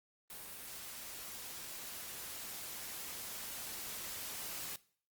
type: noise with level ramp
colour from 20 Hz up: white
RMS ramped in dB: -48 to -43 dBFS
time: 0.3-4.76 s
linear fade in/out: 2 ms
effects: noise-tail reverb RT60 0.5 s tail -20 dB re dry + Opus 32 kbps